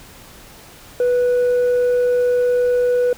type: tone with tanh clipping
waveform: triangle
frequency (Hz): 491.9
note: B4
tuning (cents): -7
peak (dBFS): -14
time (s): 1-3.13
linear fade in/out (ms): 2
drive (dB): 7
effects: pink hiss -42 dBFS RMS until 3.17 s